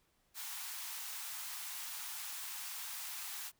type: high-pass noise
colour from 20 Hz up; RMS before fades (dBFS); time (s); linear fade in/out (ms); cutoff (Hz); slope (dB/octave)
white; -44; 0.34-3.52; 50; 770; 48
effects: pink hiss -75 dBFS RMS until 3.59 s